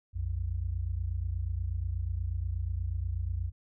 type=tone pair together; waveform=sine; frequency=60.4 / 88.7 Hz; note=B1 / F2; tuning=-38 / +27 cents; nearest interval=perfect fifth; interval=665 cents; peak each=-33 / -32 dBFS; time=0.13-3.52 s; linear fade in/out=50 ms; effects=none